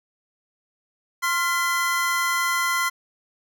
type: tone cluster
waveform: square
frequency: 1053 / 1390 / 2018 Hz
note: C6 / F6 / B6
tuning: +11 / -9 / +37 cents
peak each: -26 dBFS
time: 1.22-2.9 s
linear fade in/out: 20 ms
effects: none